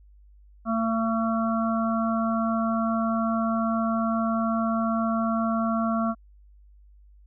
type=harmonic tone; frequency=225.6 Hz; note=A3; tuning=44 cents sharp; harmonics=1 / 3 / 5 / 6; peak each=-24 / -29 / -31 / -32 dBFS; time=0.65-6.15 s; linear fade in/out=50 ms; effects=added 50 Hz sine -50 dBFS peak until 7.26 s